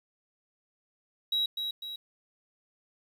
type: tone with echo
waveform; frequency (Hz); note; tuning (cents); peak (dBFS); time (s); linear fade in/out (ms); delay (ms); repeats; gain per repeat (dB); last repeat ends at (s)
triangle; 3860; B7; -40; -23; 1.32-1.46; 5; 250; 2; -6; 1.96
effects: tanh soft clip ceiling -20 dBFS + 10-bit